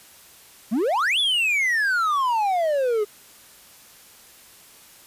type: exponential two-way sweep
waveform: triangle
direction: up then down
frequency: 198 to 3519 to 406.3 Hz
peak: -17 dBFS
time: 0.71-3.05 s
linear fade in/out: 20 ms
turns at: 1.19 s
effects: white hiss -49 dBFS RMS until 5.06 s + resampled to 32000 Hz